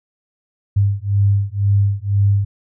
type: beating tone pair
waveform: sine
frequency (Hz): 99.4 / 101.4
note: G2 / G#2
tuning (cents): +25 / -41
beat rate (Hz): 2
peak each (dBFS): -16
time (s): 0.76-2.45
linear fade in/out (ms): 10
effects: none